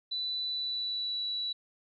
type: tone with pitch glide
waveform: sine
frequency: 3980 to 3934 Hz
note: B7 to B7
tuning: +13 to -7 cents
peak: -31 dBFS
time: 0.11-1.53 s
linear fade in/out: 10 ms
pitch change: -20 cents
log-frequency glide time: 0.46-1.21 s
effects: none